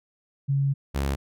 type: tone pair in turn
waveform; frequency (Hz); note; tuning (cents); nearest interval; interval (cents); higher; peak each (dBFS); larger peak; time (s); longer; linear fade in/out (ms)
sine / sawtooth; 138.59 / 69.12; C#3 / C#2; 0 / -4; octave; 1204; first; -20; neither; 0.48-0.74 / 0.94-1.16; first; 20
effects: none